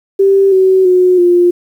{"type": "tone with pitch steps", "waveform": "sine", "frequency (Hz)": [391.2, 377.7, 364.6, 352], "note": ["G4", "F#4", "F#4", "F4"], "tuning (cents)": [-4, 36, -25, 14], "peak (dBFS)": -5, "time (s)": [0.19, 1.51], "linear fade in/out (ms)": 10, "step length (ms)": 330, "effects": ["7-bit"]}